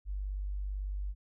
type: tone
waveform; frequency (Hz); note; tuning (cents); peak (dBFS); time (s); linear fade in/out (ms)
sine; 49; G1; 0; -33; 0.05-1.15; 50
effects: none